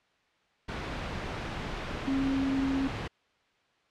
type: tone in noise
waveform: sine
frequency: 270 Hz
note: C#4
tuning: 45 cents flat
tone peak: -26 dBFS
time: 2.07-2.88 s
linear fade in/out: 10 ms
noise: pink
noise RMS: -35 dBFS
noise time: 0.68-3.08 s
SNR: +6 dB
effects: white hiss -68 dBFS RMS until 3.9 s + low-pass 3000 Hz 12 dB/octave